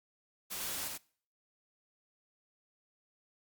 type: noise with echo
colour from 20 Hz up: white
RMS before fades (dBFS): -40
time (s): 0.5-0.89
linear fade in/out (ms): 20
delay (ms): 92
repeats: 1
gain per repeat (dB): -2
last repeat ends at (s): 0.982
effects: noise-tail reverb RT60 0.5 s tail -23 dB re dry + Opus 48 kbps